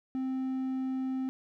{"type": "tone", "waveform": "triangle", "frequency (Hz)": 261.6, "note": "C4", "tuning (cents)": 0, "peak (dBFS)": -28, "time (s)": [0.15, 1.29], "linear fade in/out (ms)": 0, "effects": []}